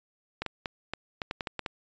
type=clicks; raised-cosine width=0.3 ms; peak=-16 dBFS; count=10; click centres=0.42 / 0.463 / 0.658 / 0.936 / 1.218 / 1.311 / 1.408 / 1.472 / 1.593 / 1.662 s; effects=resampled to 16000 Hz